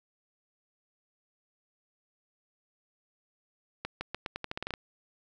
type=accelerating click train; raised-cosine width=0.3 ms; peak=-18 dBFS; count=12; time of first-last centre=3.85-4.738 s; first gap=160 ms; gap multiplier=0.85; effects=none